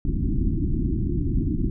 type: low-pass noise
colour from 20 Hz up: pink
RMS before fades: -23 dBFS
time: 0.05-1.7 s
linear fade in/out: 2 ms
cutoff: 350 Hz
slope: 96 dB/octave
effects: none